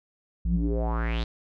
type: tone with low-pass filter sweep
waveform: square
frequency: 57.1 Hz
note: A#1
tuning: 35 cents flat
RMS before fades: -26 dBFS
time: 0.45-1.24 s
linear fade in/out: 5 ms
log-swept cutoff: 120 to 4200 Hz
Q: 5.1
effects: none